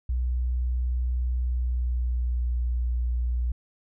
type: tone with pitch glide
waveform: sine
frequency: 61.7 to 60.36 Hz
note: B1 to B1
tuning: -1 to -39 cents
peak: -23 dBFS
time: 0.09-3.52 s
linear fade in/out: 5 ms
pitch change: -38 cents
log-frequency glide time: 1.39-2.61 s
effects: none